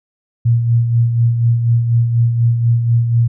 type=tone with tremolo; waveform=sine; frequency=117.4 Hz; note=A#2; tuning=13 cents sharp; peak=-8 dBFS; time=0.45-3.28 s; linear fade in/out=10 ms; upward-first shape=sine; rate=4.1 Hz; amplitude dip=50%; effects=none